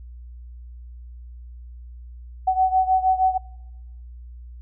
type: beating tone pair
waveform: sine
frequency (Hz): 750 / 756.4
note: F#5 / F#5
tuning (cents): +23 / +38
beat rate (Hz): 6.4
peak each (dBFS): -18 / -22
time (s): 2.47-3.38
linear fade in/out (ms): 10
effects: noise-tail reverb RT60 0.9 s tail -24 dB re dry + added 60 Hz sine -37 dBFS peak until 4.61 s